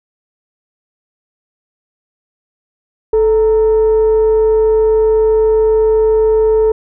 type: tone with frequency modulation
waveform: sine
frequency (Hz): 436.9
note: A4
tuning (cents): -12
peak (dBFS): -7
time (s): 3.13-6.72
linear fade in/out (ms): 5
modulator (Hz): 487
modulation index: 0.27
effects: tanh soft clip ceiling -3 dBFS